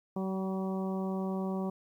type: harmonic tone with a mistuned harmonic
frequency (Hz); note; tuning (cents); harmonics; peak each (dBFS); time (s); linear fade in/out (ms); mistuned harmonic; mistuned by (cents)
190; F#3; +46; 1 / 2 / 3 / 4 / 5 / 6; -32 / -38 / -42 / -44 / -46 / -48; 0.16-1.7; 5; 5; +21
effects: 11-bit